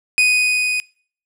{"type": "tone with level ramp", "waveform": "40% pulse", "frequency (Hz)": 2489, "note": "D#7", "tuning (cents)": 0, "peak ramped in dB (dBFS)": [-10, -17], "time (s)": [0.18, 0.8], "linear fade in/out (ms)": 0, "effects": ["noise-tail reverb RT60 0.5 s tail -24 dB re dry", "low-pass 12000 Hz 12 dB/octave"]}